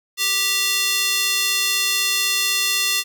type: tone with high-pass filter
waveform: square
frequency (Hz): 392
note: G4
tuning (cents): 0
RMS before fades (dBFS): -20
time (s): 0.17-3.04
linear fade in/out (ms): 50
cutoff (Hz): 3100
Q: 1.2
effects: none